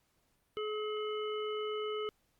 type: harmonic tone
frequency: 426 Hz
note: G#4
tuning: 44 cents sharp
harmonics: 1 / 3 / 5 / 7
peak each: -35 / -42 / -50 / -45 dBFS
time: 0.57-2.09 s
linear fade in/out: 0 ms
effects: pink hiss -75 dBFS RMS until 2.39 s + Opus 48 kbps